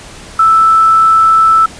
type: tone with quantisation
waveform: sine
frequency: 1318.5 Hz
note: E6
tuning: in tune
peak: -4 dBFS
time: 0.39-1.66 s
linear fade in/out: 5 ms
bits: 5
effects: pink hiss -32 dBFS RMS until 1.79 s + resampled to 22050 Hz